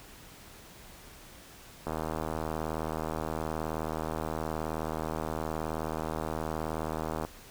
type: click train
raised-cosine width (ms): 1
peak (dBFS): -19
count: 426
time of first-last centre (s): 1.87-7.25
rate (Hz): 79
effects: pink hiss -51 dBFS RMS until 7.5 s